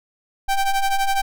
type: ring-modulated tone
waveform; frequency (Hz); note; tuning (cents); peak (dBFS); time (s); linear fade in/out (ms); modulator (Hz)
square; 390; G4; -9; -15; 0.48-1.22; 10; 396
effects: none

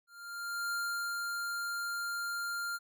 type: tone with ADSR envelope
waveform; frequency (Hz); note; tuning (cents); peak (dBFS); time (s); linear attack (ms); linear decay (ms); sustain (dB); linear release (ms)
square; 1396.9; F6; 0; -33; 0.07-2.79; 650; 430; -2; 37
effects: none

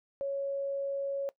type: tone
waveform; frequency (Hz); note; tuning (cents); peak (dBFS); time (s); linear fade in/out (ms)
sine; 554.4; C#5; 0; -30; 0.21-1.29; 0
effects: noise-tail reverb RT60 0.1 s tail -19 dB re dry

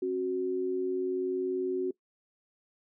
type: tone pair together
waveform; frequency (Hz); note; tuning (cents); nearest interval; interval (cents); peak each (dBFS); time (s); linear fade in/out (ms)
sine; 269.5 / 370.2; C#4 / F#4; -49 / +1; perfect fourth; 550; -36 / -28; 0.02-1.91; 5
effects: noise-tail reverb RT60 0.1 s tail -21 dB re dry

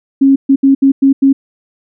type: tone bursts at uneven times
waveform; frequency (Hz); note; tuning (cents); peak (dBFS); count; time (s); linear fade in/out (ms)
sine; 272.4; C#4; -30; -4; 6; 0.21-0.36 / 0.49-0.56 / 0.63-0.75 / 0.82-0.92 / 1.02-1.13 / 1.22-1.33; 10
effects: none

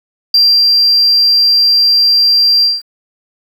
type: tone with ADSR envelope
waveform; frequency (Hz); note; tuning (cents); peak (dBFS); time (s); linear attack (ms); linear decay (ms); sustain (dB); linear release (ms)
sine; 4725; D8; +10; -3; 0.34-2.82; 4; 290; -2; 190
effects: tanh soft clip ceiling -2 dBFS + 7-bit

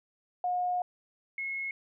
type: tone pair in turn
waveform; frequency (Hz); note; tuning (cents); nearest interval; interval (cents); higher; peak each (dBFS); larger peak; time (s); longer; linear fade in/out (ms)
sine; 720 / 2173; F#5 / C#7; -47 / -35; octave + perfect fifth; 1912; second; -27 / -32; first; 0.44-0.82 / 1.38-1.71; first; 2
effects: none

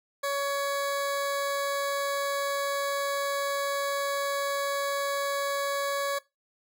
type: tone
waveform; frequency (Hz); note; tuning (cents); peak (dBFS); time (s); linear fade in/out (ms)
20% pulse; 561; C#5; +21; -22; 0.23-6.19; 10
effects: noise-tail reverb RT60 0.2 s tail -19 dB re dry

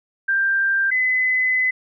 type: tone pair in turn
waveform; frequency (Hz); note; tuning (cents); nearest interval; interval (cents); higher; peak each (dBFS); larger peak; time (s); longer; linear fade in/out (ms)
sine; 1583 / 2021; G6 / B6; +17 / +39; major third; 422; second; -16; neither; 0.28-0.91 / 0.91-1.71; second; 10
effects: none

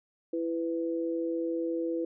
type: tone pair together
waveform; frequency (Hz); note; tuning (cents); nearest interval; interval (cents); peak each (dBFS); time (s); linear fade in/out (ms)
sine; 332.5 / 498.2; E4 / B4; +15 / +15; perfect fifth; 700; -30 / -33; 0.33-2.05; 5
effects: none

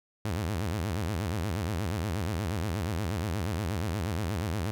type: tone with vibrato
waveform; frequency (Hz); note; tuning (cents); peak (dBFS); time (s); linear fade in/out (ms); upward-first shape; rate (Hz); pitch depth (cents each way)
sawtooth; 93.4; F#2; +17; -25; 0.25-4.71; 0; sine; 8.4; 300
effects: none

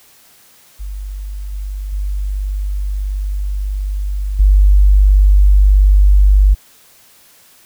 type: tone with level steps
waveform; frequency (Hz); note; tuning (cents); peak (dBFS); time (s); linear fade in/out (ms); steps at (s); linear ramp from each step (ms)
sine; 49.25; G1; +9; -22 / -20 / -16 / -5; 0.79-6.55; 20; 1.52 / 1.92 / 4.39; 10
effects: white hiss -47 dBFS RMS until 7.65 s

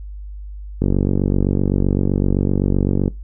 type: click train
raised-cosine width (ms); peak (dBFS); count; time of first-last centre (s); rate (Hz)
3; -4; 109; 0.82-3.079; 47.8
effects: noise-tail reverb RT60 0.2 s tail -21 dB re dry + added 50 Hz sine -29 dBFS peak until 3.23 s

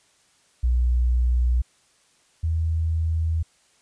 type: tone pair in turn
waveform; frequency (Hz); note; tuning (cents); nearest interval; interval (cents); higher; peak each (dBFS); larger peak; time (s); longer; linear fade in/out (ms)
sine; 61 / 81.1; B1 / E2; -21 / -28; perfect fourth; 493; second; -17 / -20; first; 0.63-1.62 / 2.43-3.43; second; 10
effects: white hiss -61 dBFS RMS until 3.81 s + resampled to 22050 Hz

